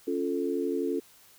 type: chord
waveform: sine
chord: Db augmented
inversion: none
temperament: equal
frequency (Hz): 277.2 / 349.2 / 440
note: Db4 / F4 / A4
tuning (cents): 0 / 0 / 0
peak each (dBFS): -31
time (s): 0.07-1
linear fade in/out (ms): 10
effects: white hiss -57 dBFS RMS until 1.38 s